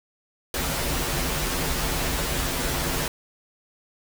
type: noise with comb filter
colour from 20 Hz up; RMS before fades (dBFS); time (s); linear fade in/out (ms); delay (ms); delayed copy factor
pink; -26; 0.54-3.08; 2; 9.7; -0.8
effects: none